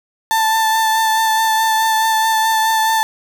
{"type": "tone with vibrato", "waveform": "35% pulse", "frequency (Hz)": 885, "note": "A5", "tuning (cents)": 10, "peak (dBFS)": -11, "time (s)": [0.31, 3.03], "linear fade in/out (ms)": 0, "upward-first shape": "sine", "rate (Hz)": 4.7, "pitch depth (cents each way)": 15, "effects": []}